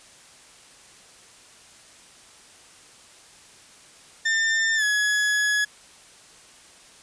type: tone with pitch glide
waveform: 40% pulse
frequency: 1798 to 1687.3 Hz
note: A6 to G#6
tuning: +37 to +27 cents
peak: -19 dBFS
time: 4.25-5.65 s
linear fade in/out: 10 ms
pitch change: -110 cents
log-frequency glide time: 4.76-4.84 s
effects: white hiss -50 dBFS RMS until 7.02 s + resampled to 22050 Hz